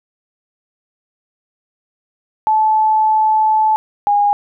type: tone pair in turn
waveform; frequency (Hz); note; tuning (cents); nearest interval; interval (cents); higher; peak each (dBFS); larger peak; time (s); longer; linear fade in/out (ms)
sine; 868 / 819.3; A5 / G#5; -24 / -24; minor second; 100; first; -10; neither; 2.47-3.76 / 4.07-4.33; first; 0
effects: none